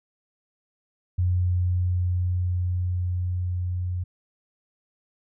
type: tone with level ramp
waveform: sine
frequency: 89.8 Hz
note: F2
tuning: 49 cents sharp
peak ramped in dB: -19 to -25 dBFS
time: 1.18-4.04 s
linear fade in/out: 10 ms
effects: none